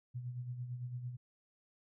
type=tone with tremolo; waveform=sine; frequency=123.47 Hz; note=B2; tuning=in tune; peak=-37 dBFS; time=0.14-1.17 s; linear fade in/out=20 ms; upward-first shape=sine; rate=8.9 Hz; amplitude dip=55%; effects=none